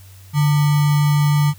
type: tone with sample-and-hold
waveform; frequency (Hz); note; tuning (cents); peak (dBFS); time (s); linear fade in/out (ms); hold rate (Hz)
sine; 146.83; D3; 0; -12; 0.33-1.54; 50; 1050
effects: added 95 Hz sine -40 dBFS peak until 1.58 s + white hiss -49 dBFS RMS until 1.58 s